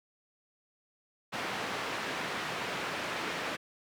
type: band-pass noise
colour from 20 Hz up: white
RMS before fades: -36 dBFS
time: 1.32-3.57 s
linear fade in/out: 20 ms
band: 140 to 2200 Hz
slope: 12 dB/octave
effects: none